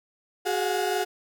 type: tone cluster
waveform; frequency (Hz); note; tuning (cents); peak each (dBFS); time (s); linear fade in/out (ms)
35% pulse; 370.8 / 417.4 / 718; F#4 / G#4 / F5; +4 / +9 / +48; -27; 0.45-1.05; 20
effects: none